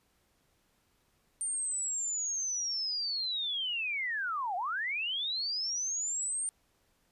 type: linear two-way sweep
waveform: sine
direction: down then up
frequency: 8900 to 690 to 8900 Hz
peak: -31 dBFS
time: 1.41-6.49 s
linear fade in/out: 0 ms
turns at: 4.56 s
effects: pink hiss -72 dBFS RMS until 7.11 s + resampled to 32000 Hz